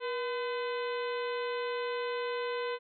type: harmonic tone with a mistuned harmonic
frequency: 507 Hz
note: B4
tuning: 45 cents sharp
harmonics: 1 / 2 / 3 / 4 / 5 / 6 / 7 / 8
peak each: -33 / -39 / -43 / -45 / -47 / -49 / -50 / -51 dBFS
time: 0-2.79 s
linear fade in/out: 50 ms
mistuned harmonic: 1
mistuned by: -89 cents
effects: none